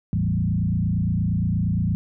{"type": "tone with frequency modulation", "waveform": "sine", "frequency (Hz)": 139.1, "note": "C#3", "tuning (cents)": 6, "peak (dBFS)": -19, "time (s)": [0.13, 1.95], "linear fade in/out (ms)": 0, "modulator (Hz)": 28.6, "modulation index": 2.2, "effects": []}